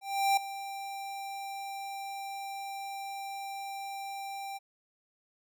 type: tone with ADSR envelope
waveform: square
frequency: 788 Hz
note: G5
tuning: 9 cents sharp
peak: -23 dBFS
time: 0.01-4.59 s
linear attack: 360 ms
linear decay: 5 ms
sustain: -15 dB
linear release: 25 ms
effects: none